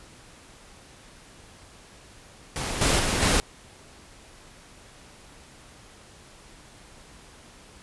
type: noise with level steps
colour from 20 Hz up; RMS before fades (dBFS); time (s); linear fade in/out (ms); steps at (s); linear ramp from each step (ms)
pink; -30 / -21 / -25 / -21; 2.56-3.4; 0; 2.81 / 2.99 / 3.22; 5
effects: pink hiss -50 dBFS RMS until 7.82 s + resampled to 24000 Hz